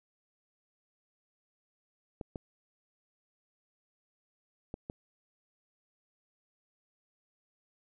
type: clicks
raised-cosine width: 2 ms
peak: -25 dBFS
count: 4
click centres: 2.212 / 2.358 / 4.741 / 4.899 s
effects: none